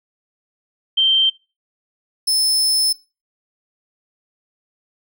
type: tone pair in turn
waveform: sine / sawtooth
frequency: 3136 / 5250 Hz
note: G7 / E8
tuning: 0 / -8 cents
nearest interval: major sixth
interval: 892 cents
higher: second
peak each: -12 dBFS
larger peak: neither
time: 0.97-1.3 / 2.27-2.93 s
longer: second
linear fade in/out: 10 ms
effects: noise-tail reverb RT60 0.3 s tail -23 dB re dry